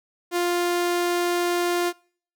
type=tone; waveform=sawtooth; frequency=350.3 Hz; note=F4; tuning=5 cents sharp; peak=-17 dBFS; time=0.31-1.93 s; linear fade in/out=50 ms; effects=noise-tail reverb RT60 0.5 s tail -24 dB re dry